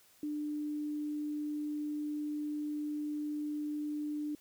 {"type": "tone", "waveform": "sine", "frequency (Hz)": 298.1, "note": "D4", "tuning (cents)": 26, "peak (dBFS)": -34, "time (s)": [0.23, 4.35], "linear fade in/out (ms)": 2, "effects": ["white hiss -64 dBFS RMS until 4.4 s"]}